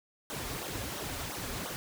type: noise with flanger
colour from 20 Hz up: pink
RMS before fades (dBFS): -38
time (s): 0.3-1.76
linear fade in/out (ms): 0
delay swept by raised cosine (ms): 0.4 to 6.3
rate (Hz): 2.9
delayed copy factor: -1
effects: none